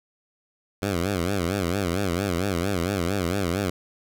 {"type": "tone with vibrato", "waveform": "10% pulse", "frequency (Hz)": 92.5, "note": "F#2", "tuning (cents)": 0, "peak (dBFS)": -15, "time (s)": [0.82, 3.7], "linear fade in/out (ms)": 5, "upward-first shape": "sine", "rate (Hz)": 4.4, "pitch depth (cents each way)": 170, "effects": []}